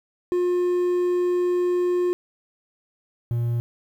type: tone pair in turn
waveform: triangle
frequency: 356.5 / 118.42 Hz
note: F4 / A#2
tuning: +36 / +28 cents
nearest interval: octave + perfect fifth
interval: 1908 cents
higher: first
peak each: -17 / -19 dBFS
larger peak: first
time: 0.32-2.13 / 3.31-3.6 s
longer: first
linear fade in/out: 0 ms
effects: 9-bit